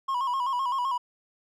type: tone with vibrato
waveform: triangle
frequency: 1027 Hz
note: C6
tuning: 33 cents flat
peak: -23 dBFS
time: 0.08-0.98 s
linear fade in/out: 10 ms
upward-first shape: square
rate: 7.8 Hz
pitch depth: 83 cents each way
effects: none